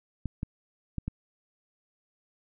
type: clicks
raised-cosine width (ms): 5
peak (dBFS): -19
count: 4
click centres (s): 0.257 / 0.431 / 0.983 / 1.08
effects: none